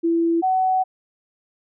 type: tone pair in turn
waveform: sine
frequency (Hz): 334.2 / 750.3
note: E4 / F#5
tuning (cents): +24 / +24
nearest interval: octave + major second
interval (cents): 1400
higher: second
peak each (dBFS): -16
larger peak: neither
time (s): 0.03-0.42 / 0.42-0.84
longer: second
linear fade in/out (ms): 20
effects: none